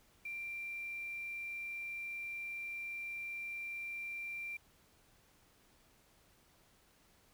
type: tone with quantisation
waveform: sine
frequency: 2365 Hz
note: D7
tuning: 12 cents sharp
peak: -40 dBFS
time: 0.25-4.57 s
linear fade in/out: 5 ms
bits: 10
effects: pink hiss -68 dBFS RMS until 7.33 s